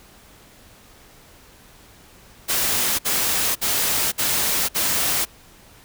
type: noise bursts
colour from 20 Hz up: white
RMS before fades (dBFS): -21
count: 5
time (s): 2.48-5.254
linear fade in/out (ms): 20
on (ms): 510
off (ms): 56
effects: pink hiss -49 dBFS RMS until 5.84 s